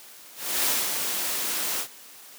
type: noise with ADSR envelope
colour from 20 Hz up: white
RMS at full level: -23 dBFS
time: 0.35-1.88 s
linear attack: 300 ms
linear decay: 230 ms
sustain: -5 dB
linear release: 84 ms
effects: white hiss -47 dBFS RMS until 2.38 s + high-pass 200 Hz 12 dB/octave